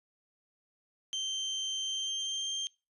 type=tone with pitch glide; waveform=35% pulse; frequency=3129 to 3171 Hz; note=G7 to G7; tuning=-4 to +19 cents; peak=-30 dBFS; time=1.13-2.67 s; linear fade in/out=0 ms; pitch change=+23 cents; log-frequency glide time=1.8-2.49 s; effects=noise-tail reverb RT60 0.3 s tail -24 dB re dry + resampled to 24000 Hz